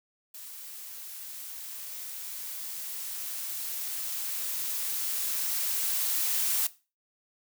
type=noise with level ramp; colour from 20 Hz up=blue; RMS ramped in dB=-44 to -27 dBFS; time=0.34-6.67 s; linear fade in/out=5 ms; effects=noise-tail reverb RT60 0.3 s tail -17 dB re dry